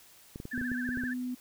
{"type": "clicks", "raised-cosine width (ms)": 3, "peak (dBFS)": -27, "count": 9, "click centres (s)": [0.359, 0.401, 0.454, 0.578, 0.614, 0.717, 0.89, 0.973, 1.037]}
{"type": "tone with vibrato", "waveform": "sine", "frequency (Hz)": 1647, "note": "G#6", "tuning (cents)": -15, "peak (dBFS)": -35, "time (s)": [0.51, 1.14], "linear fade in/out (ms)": 10, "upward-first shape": "sine", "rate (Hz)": 15, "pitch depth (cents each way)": 130}
{"type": "tone with pitch glide", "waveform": "sine", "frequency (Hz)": [247.2, 250.1], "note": ["B3", "B3"], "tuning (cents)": [2, 22], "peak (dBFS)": -32, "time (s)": [0.53, 1.35], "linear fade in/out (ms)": 10, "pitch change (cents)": 20, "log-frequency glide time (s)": [0.79, 1.05]}
{"effects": ["white hiss -57 dBFS RMS until 1.4 s"]}